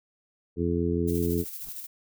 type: harmonic tone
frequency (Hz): 85.5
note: F2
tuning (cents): -36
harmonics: 1 / 2 / 3 / 4 / 5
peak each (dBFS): -30 / -30 / -30 / -30 / -30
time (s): 0.56-1.45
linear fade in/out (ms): 50
type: noise with tremolo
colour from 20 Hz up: violet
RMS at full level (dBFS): -37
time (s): 1.07-1.87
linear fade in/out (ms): 20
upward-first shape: square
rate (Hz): 13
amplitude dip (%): 40
type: noise with exponential growth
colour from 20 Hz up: brown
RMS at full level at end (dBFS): -42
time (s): 1.56-1.69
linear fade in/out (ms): 0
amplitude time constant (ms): 28
effects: none